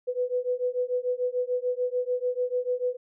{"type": "beating tone pair", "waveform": "sine", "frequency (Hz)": [493.9, 500.7], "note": ["B4", "B4"], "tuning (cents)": [0, 24], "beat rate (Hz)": 6.8, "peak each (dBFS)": -28, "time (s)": [0.07, 2.97], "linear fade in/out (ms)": 20, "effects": []}